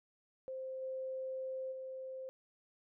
sine tone with level steps, 523.3 Hz, C5, in tune, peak -40 / -38 / -42 dBFS, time 0.48-2.29 s, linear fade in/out 0 ms, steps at 0.81 / 1.71 s, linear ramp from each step 20 ms, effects none

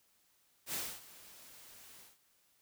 white noise with ADSR envelope, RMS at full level -37 dBFS, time 0.66-2.18 s, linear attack 76 ms, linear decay 260 ms, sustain -19 dB, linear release 170 ms, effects white hiss -72 dBFS RMS until 2.61 s

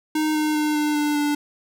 square tone with pitch steps, 308.9 / 305.7 / 302.5 / 299.4 / 296.3 / 293.3 Hz, D#4 / D#4 / D#4 / D4 / D4 / D4, -12 / -30 / -49 / +33 / +15 / -2 cents, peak -20 dBFS, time 0.15-1.35 s, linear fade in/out 5 ms, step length 200 ms, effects none

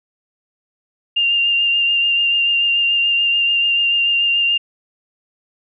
sine tone with vibrato, 2794 Hz, F7, in tune, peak -13 dBFS, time 1.16-4.58 s, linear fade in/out 10 ms, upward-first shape triangle, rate 6.9 Hz, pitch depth 21 cents each way, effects none

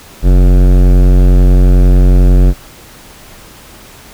sine tone with hard clipping, 45.56 Hz, F#1, 26 cents flat, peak -5 dBFS, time 0.22-2.54 s, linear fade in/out 50 ms, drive 17 dB, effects pink hiss -36 dBFS RMS until 4.13 s

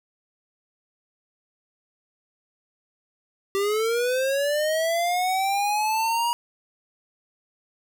square linear sweep, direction up, 388.5 to 957 Hz, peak -22 dBFS, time 3.55-6.33 s, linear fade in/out 0 ms, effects none

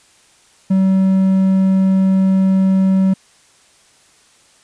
triangle tone, 190.6 Hz, G3, 48 cents flat, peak -8 dBFS, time 0.7-3.14 s, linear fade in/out 10 ms, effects white hiss -51 dBFS RMS until 4.63 s + resampled to 22050 Hz

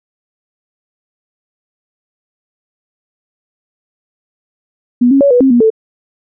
sine tone with pitch steps, 244.4 / 274 / 562 / 490.6 / 266.7 / 240.2 / 441.9 Hz, B3 / C#4 / C#5 / B4 / C4 / B3 / A4, -18 / -20 / +24 / -12 / +33 / -48 / +7 cents, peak -5 dBFS, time 5.01-5.703 s, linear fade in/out 10 ms, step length 99 ms, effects none

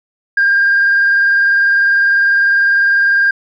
sine tone with vibrato, 1603 Hz, G6, 38 cents sharp, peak -7 dBFS, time 0.37-3.31 s, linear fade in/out 5 ms, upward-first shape sine, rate 20 Hz, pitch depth 25 cents each way, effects tanh soft clip ceiling -5 dBFS

